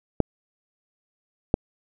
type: clicks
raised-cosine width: 2 ms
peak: -4 dBFS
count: 2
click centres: 0.203 / 1.541 s
effects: none